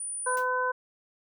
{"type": "tone", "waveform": "sine", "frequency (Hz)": 9430, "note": "D9", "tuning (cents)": 6, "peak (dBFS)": -32, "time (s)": [0, 0.36], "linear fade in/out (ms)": 5}
{"type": "harmonic tone", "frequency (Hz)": 505, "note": "B4", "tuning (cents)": 39, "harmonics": [1, 2, 3], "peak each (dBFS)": [-31, -28, -30], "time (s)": [0.26, 0.72], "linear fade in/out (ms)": 10}
{"type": "noise with exponential decay", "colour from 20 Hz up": "white", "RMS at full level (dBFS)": -39, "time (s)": [0.37, 0.5], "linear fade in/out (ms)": 1, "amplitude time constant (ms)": 27}
{"effects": []}